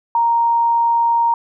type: tone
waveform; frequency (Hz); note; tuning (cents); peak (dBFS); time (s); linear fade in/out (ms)
sine; 932.3; A#5; 0; -12; 0.15-1.34; 2
effects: none